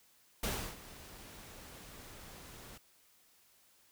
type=noise with ADSR envelope; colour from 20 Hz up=pink; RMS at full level=-35 dBFS; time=0.43-2.78 s; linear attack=5 ms; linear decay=320 ms; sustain=-17 dB; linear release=7 ms; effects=white hiss -67 dBFS RMS until 3.91 s